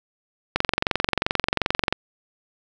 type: click train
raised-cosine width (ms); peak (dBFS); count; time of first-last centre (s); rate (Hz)
0.3; -3; 32; 0.56-1.926; 22.7
effects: none